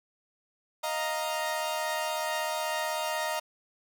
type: chord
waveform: sawtooth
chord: Eb suspended second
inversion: none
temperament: equal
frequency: 622.3 / 698.5 / 932.3 Hz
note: Eb5 / F5 / Bb5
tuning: 0 / 0 / 0 cents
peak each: -29 / -33 / -29 dBFS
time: 0.83-3.4 s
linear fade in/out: 10 ms
effects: none